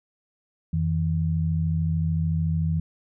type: tone pair together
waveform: sine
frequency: 87.31 / 160.87 Hz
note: F2 / E3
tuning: 0 / -42 cents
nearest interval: major seventh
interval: 1058 cents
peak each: -25 / -23 dBFS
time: 0.73-2.8 s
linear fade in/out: 5 ms
effects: none